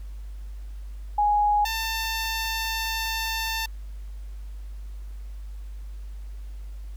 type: tone pair in turn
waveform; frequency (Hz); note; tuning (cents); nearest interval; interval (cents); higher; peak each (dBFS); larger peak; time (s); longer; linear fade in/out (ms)
sine / 10% pulse; 830.6 / 895.1; G#5 / A5; 0 / +29; minor second; 129; second; -18; neither; 1.18-1.65 / 1.65-3.66; second; 5
effects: added 50 Hz sine -34 dBFS peak until 6.96 s + pink hiss -59 dBFS RMS until 6.96 s